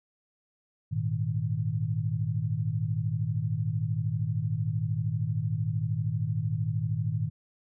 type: chord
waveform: sine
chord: Ab suspended second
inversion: none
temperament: just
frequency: 103.83 / 116.8 / 155.74 Hz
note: Ab2 / Bb2 / Eb3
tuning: 0 / +4 / +2 cents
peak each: -31 / -30 / -31 dBFS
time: 0.91-7.3 s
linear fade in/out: 20 ms
effects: none